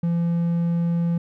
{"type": "tone", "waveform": "triangle", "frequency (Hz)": 170, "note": "F3", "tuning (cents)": -46, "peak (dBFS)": -17, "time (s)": [0.03, 1.18], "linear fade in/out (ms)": 5, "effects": []}